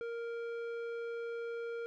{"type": "tone with low-pass filter", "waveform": "square", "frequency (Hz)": 466.2, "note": "A#4", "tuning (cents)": 0, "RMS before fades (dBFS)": -40, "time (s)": [0.01, 1.86], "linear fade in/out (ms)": 0, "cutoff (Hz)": 1800, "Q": 0.79, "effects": []}